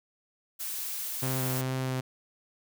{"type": "noise", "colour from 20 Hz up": "blue", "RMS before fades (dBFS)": -35, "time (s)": [0.59, 1.62], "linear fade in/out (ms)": 20}
{"type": "tone with vibrato", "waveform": "sawtooth", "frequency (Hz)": 130.1, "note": "C3", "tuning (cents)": -9, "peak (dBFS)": -25, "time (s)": [1.22, 2.01], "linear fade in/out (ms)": 10, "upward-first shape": "sine", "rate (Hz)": 2.3, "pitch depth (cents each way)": 9}
{"effects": []}